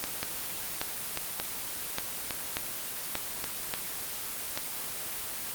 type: two click trains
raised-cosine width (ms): 0.2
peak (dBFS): -13 / -11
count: 5 / 7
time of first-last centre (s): 0.04-4.575 / 0.23-3.739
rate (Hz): 0.882 / 1.71
effects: white hiss -36 dBFS RMS until 5.54 s + Opus 24 kbps

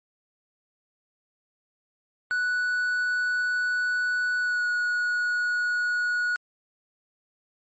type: tone with pitch glide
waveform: triangle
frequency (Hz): 1479 to 1457.8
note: F#6 to F#6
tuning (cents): -1 to -26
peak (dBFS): -21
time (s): 2.31-6.36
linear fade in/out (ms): 0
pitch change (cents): -25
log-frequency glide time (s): 4.39-4.68
effects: MP3 32 kbps

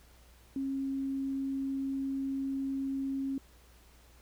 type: tone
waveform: sine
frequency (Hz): 270.9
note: C#4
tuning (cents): -40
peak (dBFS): -31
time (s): 0.56-3.38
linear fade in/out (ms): 2
effects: added 60 Hz sine -58 dBFS peak until 4.21 s + pink hiss -62 dBFS RMS until 4.21 s

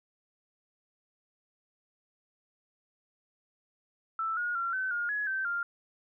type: tone with pitch steps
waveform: sine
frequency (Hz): 1324 / 1438 / 1370 / 1526 / 1422 / 1683 / 1551 / 1397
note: E6 / F#6 / F6 / G6 / F6 / G#6 / G6 / F6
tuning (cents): +7 / -50 / -34 / -47 / +31 / +23 / -19 / 0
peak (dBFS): -29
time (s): 4.19-5.63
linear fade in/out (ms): 2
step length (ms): 180
effects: none

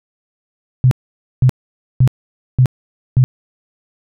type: tone bursts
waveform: sine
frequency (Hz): 127.9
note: C3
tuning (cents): -39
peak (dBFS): -6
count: 5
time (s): 0.84-3.24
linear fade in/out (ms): 0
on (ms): 72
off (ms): 510
effects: none

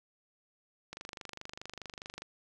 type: click train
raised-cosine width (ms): 0.2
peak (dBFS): -25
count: 33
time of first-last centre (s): 0.93-2.22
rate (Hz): 24.8
effects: none

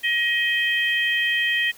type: harmonic tone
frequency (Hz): 631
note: D#5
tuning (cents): +24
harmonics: 3 / 4 / 5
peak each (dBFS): -21 / -26 / -25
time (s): 0.03-1.72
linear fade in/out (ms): 20
effects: white hiss -48 dBFS RMS until 1.77 s

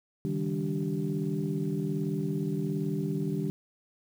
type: tone cluster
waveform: sine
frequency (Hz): 140.2 / 157.7 / 199 / 290.8 / 387.6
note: C#3 / D#3 / G3 / D4 / G4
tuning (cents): +20 / +24 / +26 / -17 / -20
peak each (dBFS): -38 / -31 / -33 / -35 / -36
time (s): 0.25-3.5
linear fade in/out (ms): 0
effects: tanh soft clip ceiling -18 dBFS + 9-bit

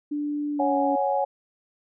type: tone with pitch glide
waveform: sine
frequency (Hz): 293.7 to 281.9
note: D4 to C#4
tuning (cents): 0 to +29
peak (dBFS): -25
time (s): 0.11-0.96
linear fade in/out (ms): 10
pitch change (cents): -71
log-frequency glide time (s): 0.51-0.76
type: chord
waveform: sine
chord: C# suspended fourth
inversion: none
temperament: equal with one note detuned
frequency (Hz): 554.4 / 740 / 834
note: C#5 / F#5 / G#5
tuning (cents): 0 / 0 / +7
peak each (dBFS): -25 / -27 / -25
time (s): 0.59-1.25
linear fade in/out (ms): 10
effects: none

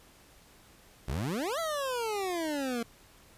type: exponential two-way sweep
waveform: 25% pulse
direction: up then down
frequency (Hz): 56.7 to 676 to 227.6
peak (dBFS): -27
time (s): 1.08-2.83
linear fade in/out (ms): 5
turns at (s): 1.59
effects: pink hiss -58 dBFS RMS until 3.37 s + resampled to 32000 Hz

